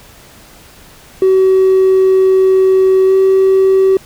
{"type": "tone with pitch glide", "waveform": "triangle", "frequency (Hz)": [378.8, 382.8], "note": ["F#4", "G4"], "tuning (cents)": [41, -41], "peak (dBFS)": -3, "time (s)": [1.22, 3.97], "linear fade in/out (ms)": 2, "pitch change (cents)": 18, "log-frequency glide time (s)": [3.06, 3.13], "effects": ["tanh soft clip ceiling -2 dBFS", "pink hiss -40 dBFS RMS until 4.05 s"]}